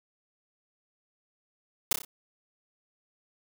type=noise with echo; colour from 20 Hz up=white; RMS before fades=-22 dBFS; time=1.91-1.93 s; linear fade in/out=5 ms; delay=30 ms; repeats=4; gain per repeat=-6 dB; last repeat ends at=2.05 s; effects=none